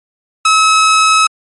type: tone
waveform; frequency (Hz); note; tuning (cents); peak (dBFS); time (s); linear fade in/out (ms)
sawtooth; 1288; E6; -41; -3; 0.45-1.27; 5
effects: MP3 48 kbps